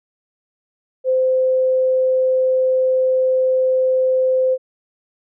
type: tone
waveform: sine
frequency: 517 Hz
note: C5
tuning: 21 cents flat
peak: -13 dBFS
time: 1.04-4.58 s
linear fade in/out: 50 ms
effects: none